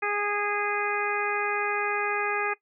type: harmonic tone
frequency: 411.9 Hz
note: G#4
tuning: 14 cents flat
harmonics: 1 / 2 / 3 / 4 / 5 / 6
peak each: -32 / -32 / -32 / -32 / -32 / -32 dBFS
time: 0.02-2.54 s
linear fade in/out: 10 ms
effects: noise-tail reverb RT60 0.1 s tail -18 dB re dry